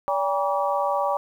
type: harmonic tone with a mistuned harmonic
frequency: 191.5 Hz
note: G3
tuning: 40 cents flat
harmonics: 3 / 4 / 5 / 6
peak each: -25 / -26 / -27 / -28 dBFS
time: 0.08-1.17 s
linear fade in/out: 0 ms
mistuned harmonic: 4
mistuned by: +77 cents
effects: 9-bit